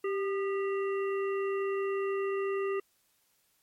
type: harmonic tone with a mistuned harmonic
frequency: 392 Hz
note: G4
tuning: in tune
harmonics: 1 / 3 / 5 / 7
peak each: -29 / -39 / -43 / -46 dBFS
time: 0.04-2.8 s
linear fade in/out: 5 ms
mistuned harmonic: 3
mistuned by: +59 cents
effects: white hiss -71 dBFS RMS until 3.62 s + MP3 64 kbps